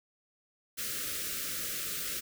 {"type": "band-stop noise", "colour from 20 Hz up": "white", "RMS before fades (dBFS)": -36, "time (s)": [0.77, 2.21], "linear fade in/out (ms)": 20, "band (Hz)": [600, 1200], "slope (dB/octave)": 96, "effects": []}